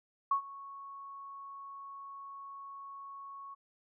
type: tone with ADSR envelope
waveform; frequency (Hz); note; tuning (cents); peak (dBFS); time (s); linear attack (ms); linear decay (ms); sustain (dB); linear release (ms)
sine; 1106; C#6; -4; -24; 0.31-3.55; 5; 96; -20; 17
effects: none